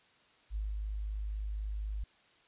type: tone with ADSR envelope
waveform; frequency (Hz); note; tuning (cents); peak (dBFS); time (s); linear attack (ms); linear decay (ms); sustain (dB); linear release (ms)
sine; 52; G#1; +3; -32; 0.5-2.04; 55; 180; -2; 5
effects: white hiss -65 dBFS RMS until 2.47 s + resampled to 8000 Hz